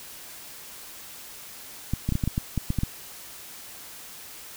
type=clicks; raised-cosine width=5 ms; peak=-12 dBFS; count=11; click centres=1.936 / 2.09 / 2.123 / 2.154 / 2.238 / 2.276 / 2.379 / 2.577 / 2.704 / 2.787 / 2.834 s; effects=white hiss -43 dBFS RMS until 4.56 s